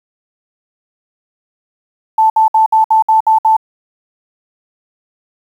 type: tone bursts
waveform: sine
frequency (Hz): 880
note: A5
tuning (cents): 0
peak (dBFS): -6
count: 8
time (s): 2.18-3.567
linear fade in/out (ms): 5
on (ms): 120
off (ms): 61
effects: 7-bit